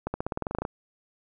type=accelerating click train; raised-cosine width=1 ms; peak=-15 dBFS; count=13; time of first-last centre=0.07-0.651 s; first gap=70 ms; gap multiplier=0.93; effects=none